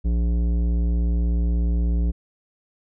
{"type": "tone with tanh clipping", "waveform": "triangle", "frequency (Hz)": 58.27, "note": "A#1", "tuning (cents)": 0, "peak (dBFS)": -20, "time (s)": [0.04, 2.12], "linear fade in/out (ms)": 20, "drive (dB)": 17, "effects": []}